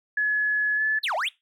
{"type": "tone with pitch glide", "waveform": "sine", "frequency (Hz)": [1700, 1729.7], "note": ["G#6", "A6"], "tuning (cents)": [40, -30], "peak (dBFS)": -20, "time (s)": [0.17, 0.99], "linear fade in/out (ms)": 5, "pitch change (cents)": 30, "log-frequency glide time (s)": [0.76, 0.82]}
{"type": "exponential two-way sweep", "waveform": "triangle", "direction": "down then up", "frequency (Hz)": [4642, 596, 3858], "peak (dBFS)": -22, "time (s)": [1.03, 1.29], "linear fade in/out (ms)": 10, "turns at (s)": 1.15}
{"effects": ["noise-tail reverb RT60 0.2 s tail -21 dB re dry"]}